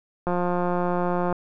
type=click train; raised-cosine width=1 ms; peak=-12 dBFS; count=188; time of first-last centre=0.27-1.326 s; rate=177 Hz; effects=none